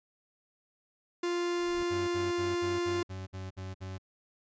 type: tone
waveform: 45% pulse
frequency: 348.9 Hz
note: F4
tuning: 2 cents flat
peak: -29 dBFS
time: 1.23-3.03 s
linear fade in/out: 5 ms
type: noise with exponential growth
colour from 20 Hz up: brown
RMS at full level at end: -41 dBFS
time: 1.47-1.83 s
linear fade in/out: 0 ms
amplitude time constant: 77 ms
type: tone bursts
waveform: 40% pulse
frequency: 94.4 Hz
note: F#2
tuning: 35 cents sharp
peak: -37 dBFS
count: 9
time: 1.9-3.984 s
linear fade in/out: 20 ms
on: 180 ms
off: 58 ms
effects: resampled to 16000 Hz